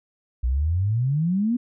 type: exponential sweep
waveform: sine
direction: up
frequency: 58.27 to 250 Hz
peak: -19 dBFS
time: 0.43-1.57 s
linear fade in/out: 10 ms
effects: none